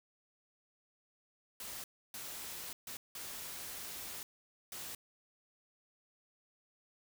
white noise bursts at uneven times, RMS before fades -45 dBFS, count 5, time 1.6-1.84 / 2.14-2.73 / 2.87-2.97 / 3.15-4.23 / 4.72-4.95 s, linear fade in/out 2 ms, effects none

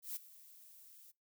violet noise with ADSR envelope, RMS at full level -40 dBFS, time 0.02-1.12 s, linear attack 140 ms, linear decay 14 ms, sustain -19 dB, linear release 19 ms, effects noise-tail reverb RT60 0.2 s tail -22 dB re dry

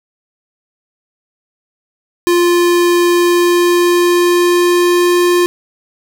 square tone with pitch glide, 349.2 to 352.6 Hz, F4 to F4, 0 to +17 cents, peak -9 dBFS, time 2.27-5.46 s, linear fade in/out 0 ms, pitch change +17 cents, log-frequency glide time 3.1-5.16 s, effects none

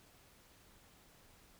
silence, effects pink hiss -64 dBFS RMS until 1.59 s

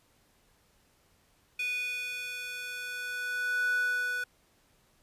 square tone with high-pass filter sweep, 493.9 Hz, B4, in tune, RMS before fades -33 dBFS, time 1.59-4.24 s, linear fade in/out 5 ms, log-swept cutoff 2500 to 1300 Hz, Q 7.6, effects pink hiss -67 dBFS RMS until 5.02 s + resampled to 32000 Hz

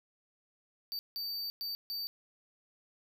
square tone bursts at uneven times, 4611 Hz, D8, 33 cents flat, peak -36 dBFS, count 4, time 0.92-0.99 / 1.16-1.5 / 1.61-1.75 / 1.9-2.07 s, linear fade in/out 0 ms, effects 12-bit

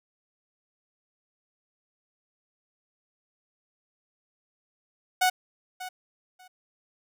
sawtooth tone with echo, 738 Hz, F#5, 5 cents flat, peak -16 dBFS, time 5.21-5.3 s, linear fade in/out 10 ms, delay 590 ms, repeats 2, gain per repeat -15 dB, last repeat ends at 6.48 s, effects none

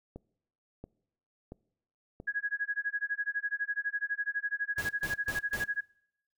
click train, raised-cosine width 2 ms, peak -29 dBFS, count 4, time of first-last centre 0.16-2.201 s, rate 1.47 Hz
sine tone with tremolo, 1661.2 Hz, G#6, in tune, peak -27 dBFS, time 2.27-5.81 s, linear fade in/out 10 ms, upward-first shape sine, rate 12 Hz, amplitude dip 100%
pink noise bursts, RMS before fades -40 dBFS, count 4, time 4.78-5.64 s, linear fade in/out 2 ms, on 110 ms, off 140 ms
effects noise-tail reverb RT60 0.8 s tail -24 dB re dry

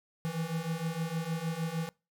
square beating tone pair, 160 / 166.5 Hz, D#3 / E3, +49 / +18 cents, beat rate 6.5 Hz, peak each -37 / -35 dBFS, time 0.25-1.89 s, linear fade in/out 0 ms, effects noise-tail reverb RT60 0.3 s tail -25 dB re dry

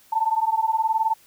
sine beating tone pair, 880 / 899 Hz, A5 / A5, 0 / +37 cents, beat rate 19 Hz, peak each -22 dBFS, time 0.12-1.14 s, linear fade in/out 10 ms, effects white hiss -55 dBFS RMS until 1.26 s

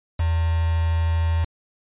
sine tone with quantisation, 82.41 Hz, E2, in tune, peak -18 dBFS, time 0.19-1.45 s, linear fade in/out 10 ms, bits 5, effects resampled to 8000 Hz

